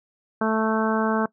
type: harmonic tone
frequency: 220 Hz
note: A3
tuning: in tune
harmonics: 1 / 2 / 3 / 4 / 5 / 6 / 7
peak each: -23 / -26 / -28 / -29 / -30 / -31 / -31 dBFS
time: 0.41-1.26 s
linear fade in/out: 5 ms
effects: noise-tail reverb RT60 0.1 s tail -21 dB re dry